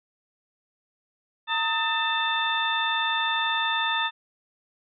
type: tone cluster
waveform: sine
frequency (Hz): 914 / 1265 / 1787 / 2649 / 3575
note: A#5 / D#6 / A6 / E7 / A7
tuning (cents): -34 / +28 / +26 / +8 / +27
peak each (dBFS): -28 / -31 / -28 / -33 / -28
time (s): 1.47-4.11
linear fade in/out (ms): 50
effects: none